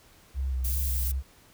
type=tone with vibrato; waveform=sine; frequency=65.41 Hz; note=C2; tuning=in tune; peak=-26 dBFS; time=0.34-1.23 s; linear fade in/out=50 ms; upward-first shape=square; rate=2.7 Hz; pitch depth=35 cents each way
type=noise; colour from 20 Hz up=violet; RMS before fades=-33 dBFS; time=0.64-1.12 s; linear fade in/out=10 ms
effects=pink hiss -57 dBFS RMS until 1.53 s